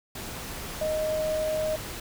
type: tone in noise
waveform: sine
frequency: 622.3 Hz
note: D#5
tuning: in tune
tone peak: -25 dBFS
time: 0.81-1.76 s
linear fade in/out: 5 ms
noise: pink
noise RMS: -37 dBFS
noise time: 0.15-2 s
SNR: +9 dB
effects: none